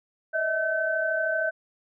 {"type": "tone cluster", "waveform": "sine", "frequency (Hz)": [612, 645, 1532], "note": ["D#5", "E5", "G6"], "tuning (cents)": [-29, -38, -40], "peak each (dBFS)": [-33, -27, -26], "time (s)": [0.33, 1.51], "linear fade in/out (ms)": 20, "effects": []}